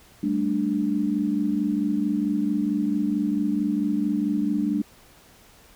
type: chord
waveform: sine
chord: G suspended second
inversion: none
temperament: just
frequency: 196 / 220.5 / 294 Hz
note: G3 / A3 / D4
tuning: 0 / +4 / +2 cents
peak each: -27 / -26 / -24 dBFS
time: 0.23-4.82 s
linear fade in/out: 5 ms
effects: pink hiss -53 dBFS RMS until 5.75 s